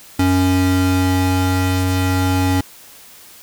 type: tone pair together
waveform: square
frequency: 92.5 / 277.2 Hz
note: F#2 / C#4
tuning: 0 / 0 cents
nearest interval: octave + perfect fifth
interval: 1900 cents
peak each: -17 dBFS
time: 0.19-2.61 s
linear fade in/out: 5 ms
effects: white hiss -42 dBFS RMS until 3.42 s